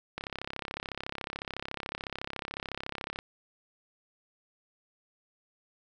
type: click train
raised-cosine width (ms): 0.3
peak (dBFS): -19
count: 103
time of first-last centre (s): 0.18-3.189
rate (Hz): 33.9
effects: none